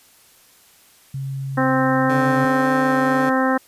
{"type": "tone", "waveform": "sine", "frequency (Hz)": 135.7, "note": "C#3", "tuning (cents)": -36, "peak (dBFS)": -24, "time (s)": [1.14, 2.45], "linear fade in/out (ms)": 5}
{"type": "harmonic tone", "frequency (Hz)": 261.6, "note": "C4", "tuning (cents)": 0, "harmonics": [1, 2, 3, 4, 5, 6, 7], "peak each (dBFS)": [-19, -22, -24, -25, -26, -27, -27], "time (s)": [1.57, 3.58], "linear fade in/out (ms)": 10}
{"type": "tone with vibrato", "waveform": "15% pulse", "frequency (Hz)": 143.3, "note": "D3", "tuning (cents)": -42, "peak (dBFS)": -20, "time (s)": [2.09, 3.3], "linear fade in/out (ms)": 10, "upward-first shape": "square", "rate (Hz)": 1.8, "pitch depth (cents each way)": 16}
{"effects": ["white hiss -52 dBFS RMS until 3.67 s", "resampled to 32000 Hz"]}